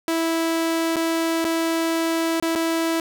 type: tone with dropouts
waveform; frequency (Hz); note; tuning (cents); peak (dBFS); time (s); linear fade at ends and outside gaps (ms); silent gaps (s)
sawtooth; 328.5; E4; -6; -16; 0.08-3; 1; 0.959-0.966 / 1.444-1.449 / 2.4-2.425 / 2.552-2.557
effects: none